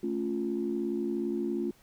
sine chord, A augmented, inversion none, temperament equal, 220 / 277.2 / 349.2 Hz, A3 / C#4 / E#4, 0 / 0 / 0 cents, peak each -33 / -34 / -31 dBFS, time 0.03-1.71 s, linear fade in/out 5 ms, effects tanh soft clip ceiling -20 dBFS + pink hiss -62 dBFS RMS until 1.82 s

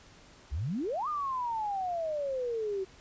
sine exponential two-way sweep, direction up then down, 60.9 to 1239 to 374.1 Hz, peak -30 dBFS, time 0.51-2.85 s, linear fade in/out 20 ms, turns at 1.08 s, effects pink hiss -56 dBFS RMS until 3 s + resampled to 16000 Hz

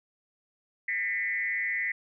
sine tone with frequency modulation, 2000 Hz, B6, 21 cents sharp, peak -27 dBFS, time 0.88-1.92 s, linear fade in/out 5 ms, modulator 183 Hz, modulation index 0.9, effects none

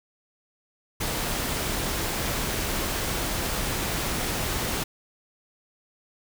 pink noise, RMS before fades -28 dBFS, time 1-4.84 s, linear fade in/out 10 ms, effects none

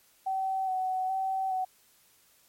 sine tone with vibrato, 757 Hz, F#5, 39 cents sharp, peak -27 dBFS, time 0.26-1.65 s, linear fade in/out 10 ms, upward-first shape square, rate 1.2 Hz, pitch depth 19 cents each way, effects white hiss -63 dBFS RMS until 2.48 s + MP3 64 kbps

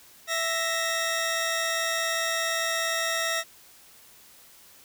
15% pulse tone pair together, 660.7 / 1864.7 Hz, E5 / A#6, +4 / 0 cents, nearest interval octave + tritone, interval 1796 cents, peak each -22 dBFS, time 0.27-3.44 s, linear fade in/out 50 ms, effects white hiss -53 dBFS RMS until 4.84 s

